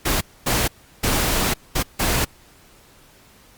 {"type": "noise bursts at uneven times", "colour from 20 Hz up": "pink", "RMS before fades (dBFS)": -20, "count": 5, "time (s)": [[0.05, 0.21], [0.46, 0.68], [1.03, 1.54], [1.75, 1.83], [1.99, 2.25]], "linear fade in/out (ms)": 10, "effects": ["pink hiss -51 dBFS RMS until 3.57 s", "Opus 48 kbps"]}